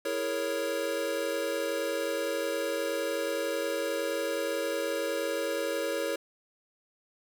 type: chord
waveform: square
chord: A# half-diminished seventh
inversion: second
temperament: equal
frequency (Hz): 329.6 / 415.3 / 466.2 / 554.4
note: E4 / G#4 / A#4 / C#5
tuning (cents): 0 / 0 / 0 / 0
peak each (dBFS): -38 / -38 / -35 / -33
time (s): 0.05-6.16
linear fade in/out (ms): 5
effects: none